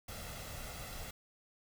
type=noise with comb filter; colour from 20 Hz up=pink; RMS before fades=-45 dBFS; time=0.08-1.11 s; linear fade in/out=5 ms; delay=1.5 ms; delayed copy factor=+0.55; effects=none